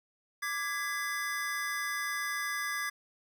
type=chord; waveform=square; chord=G# diminished; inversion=second; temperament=equal with one note detuned; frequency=1174.7 / 1661.2 / 2012 Hz; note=D6 / G#6 / B6; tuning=0 / 0 / +32 cents; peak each=-39 / -36 / -38 dBFS; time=0.42-2.9 s; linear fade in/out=10 ms; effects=none